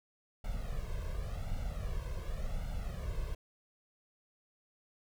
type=noise with flanger; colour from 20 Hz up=brown; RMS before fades=-37 dBFS; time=0.44-3.35 s; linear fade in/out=5 ms; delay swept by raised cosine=1.4 to 1.91 ms; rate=0.9 Hz; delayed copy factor=+0.9; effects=none